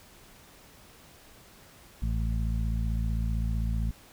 harmonic tone, 55.6 Hz, A1, 19 cents sharp, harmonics 1 / 2 / 3 / 4, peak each -27 / -33 / -37 / -39 dBFS, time 2.02-3.91 s, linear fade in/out 5 ms, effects pink hiss -54 dBFS RMS until 4.12 s

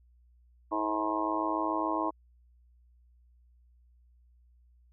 harmonic tone with a mistuned harmonic, 107 Hz, A2, 48 cents flat, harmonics 3 / 4 / 5 / 6 / 7 / 8 / 9 / 10, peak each -33 / -43 / -42 / -36 / -44 / -37 / -34 / -34 dBFS, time 0.71-2.11 s, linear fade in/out 20 ms, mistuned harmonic 4, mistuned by +46 cents, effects added 60 Hz sine -59 dBFS peak until 4.92 s

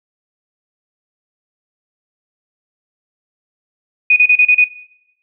sine tone bursts, 2480 Hz, D#7, 6 cents flat, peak -6 dBFS, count 6, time 4.1-4.643 s, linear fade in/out 5 ms, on 63 ms, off 33 ms, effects noise-tail reverb RT60 0.8 s tail -18 dB re dry

